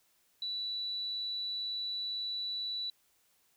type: tone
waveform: sine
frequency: 3951 Hz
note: B7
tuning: in tune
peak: -34 dBFS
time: 0.42-2.9 s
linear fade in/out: 2 ms
effects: white hiss -71 dBFS RMS until 3.56 s